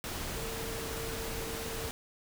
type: tone in noise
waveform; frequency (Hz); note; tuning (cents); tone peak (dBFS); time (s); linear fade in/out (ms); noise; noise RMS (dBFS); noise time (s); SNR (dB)
sine; 452.8; A4; +50; -41; 0.36-1.89; 0; pink; -38; 0.04-1.91; -6
effects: none